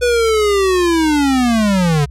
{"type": "linear sweep", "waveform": "square", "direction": "down", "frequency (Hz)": [493.9, 138.59], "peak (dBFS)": -12, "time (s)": [0.01, 2.06], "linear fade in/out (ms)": 20, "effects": ["added 65 Hz sine -29 dBFS peak until 2.1 s", "low-pass 10000 Hz 12 dB/octave"]}